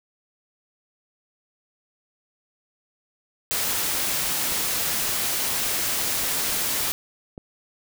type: noise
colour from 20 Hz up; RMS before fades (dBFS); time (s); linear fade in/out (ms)
white; -25; 3.51-6.92; 0
type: click train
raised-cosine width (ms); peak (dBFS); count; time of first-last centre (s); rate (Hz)
2; -24; 7; 3.95-7.379; 1.75
effects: none